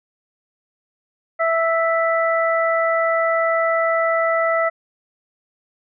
harmonic tone, 659.3 Hz, E5, in tune, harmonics 1 / 2 / 3, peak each -18 / -21 / -23 dBFS, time 1.39-4.7 s, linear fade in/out 20 ms, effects none

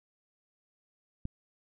click, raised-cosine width 5 ms, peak -23 dBFS, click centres 1.254 s, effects none

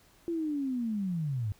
sine linear sweep, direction down, 343.9 to 98 Hz, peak -29 dBFS, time 0.28-1.52 s, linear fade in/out 0 ms, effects pink hiss -62 dBFS RMS until 1.59 s

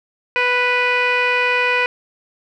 15% pulse tone with low-pass filter, 493.9 Hz, B4, in tune, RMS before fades -17 dBFS, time 0.36-1.86 s, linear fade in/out 0 ms, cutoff 2700 Hz, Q 6.8, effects none

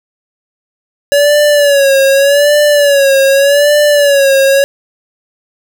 square tone with vibrato, 566 Hz, C#5, 36 cents sharp, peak -6 dBFS, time 1.12-4.64 s, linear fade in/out 0 ms, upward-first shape sine, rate 0.84 Hz, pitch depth 76 cents each way, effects none

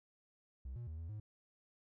triangle tone with pitch steps, 64.6 / 119.5 / 79 / 82.4 / 106.4 Hz, C2 / A#2 / D#2 / E2 / G#2, -21 / +43 / +27 / 0 / +42 cents, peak -40 dBFS, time 0.65-1.2 s, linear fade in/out 5 ms, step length 110 ms, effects tanh soft clip ceiling -36 dBFS

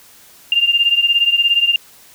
sine beating tone pair, 2794 / 2811 Hz, F7 / F7, 0 / +11 cents, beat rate 17 Hz, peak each -13 / -16 dBFS, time 0.52-1.76 s, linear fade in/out 2 ms, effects white hiss -45 dBFS RMS until 2.14 s

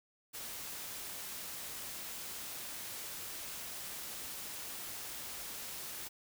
white noise, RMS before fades -44 dBFS, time 0.33-6.09 s, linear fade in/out 20 ms, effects none

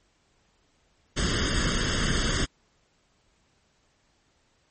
pink noise with comb filter, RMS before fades -25 dBFS, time 1.16-2.46 s, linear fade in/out 20 ms, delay 0.61 ms, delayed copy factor +0.75, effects pink hiss -67 dBFS RMS until 4.7 s + MP3 32 kbps

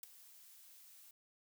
blue noise with ADSR envelope, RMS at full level -43 dBFS, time 0.03-1.11 s, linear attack 4 ms, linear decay 8 ms, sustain -17 dB, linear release 4 ms, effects none

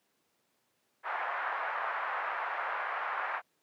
pink band-pass noise, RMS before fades -35 dBFS, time 1.03-3.42 s, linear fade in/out 50 ms, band 770 to 1800 Hz, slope 24 dB/octave, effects pink hiss -75 dBFS RMS until 3.62 s + high-pass 200 Hz 12 dB/octave

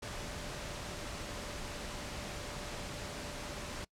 sine tone in noise, 587.3 Hz, D5, in tune, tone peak -51 dBFS, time 0.02-3.85 s, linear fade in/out 10 ms, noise pink, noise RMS -42 dBFS, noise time 0.02-3.85 s, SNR -12 dB, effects noise-tail reverb RT60 0.1 s tail -24 dB re dry + low-pass 8000 Hz 12 dB/octave

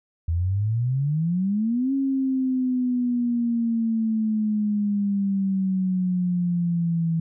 sine exponential two-way sweep, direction up then down, 80.5 to 273.6 to 163.3 Hz, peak -20 dBFS, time 0.28-7.2 s, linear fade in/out 5 ms, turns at 1.93 s, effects none

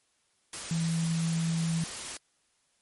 sine tone in noise, 164.81 Hz, E3, in tune, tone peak -26 dBFS, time 0.71-1.84 s, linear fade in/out 2 ms, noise white, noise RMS -38 dBFS, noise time 0.53-2.17 s, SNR +9 dB, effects white hiss -71 dBFS RMS until 2.81 s + MP3 48 kbps

